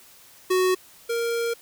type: tone pair in turn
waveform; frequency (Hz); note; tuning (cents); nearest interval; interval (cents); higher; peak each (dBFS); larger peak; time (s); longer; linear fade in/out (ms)
square; 370 / 466.2; F#4 / A#4; 0 / 0; major third; 400; second; -19 / -24; first; 0.5-0.75 / 1.09-1.54; second; 10
effects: white hiss -51 dBFS RMS until 1.61 s